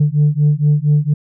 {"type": "beating tone pair", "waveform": "sine", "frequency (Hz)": [146.2, 150.5], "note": ["D3", "D3"], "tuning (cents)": [-7, 43], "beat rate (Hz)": 4.3, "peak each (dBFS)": -12, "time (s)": [0, 1.14], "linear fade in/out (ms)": 10, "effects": ["tanh soft clip ceiling -6 dBFS"]}